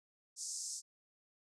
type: band-pass noise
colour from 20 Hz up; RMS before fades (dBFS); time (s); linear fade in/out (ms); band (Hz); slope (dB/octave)
white; -43; 0.36-0.82; 50; 5100 to 8600; 48
effects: none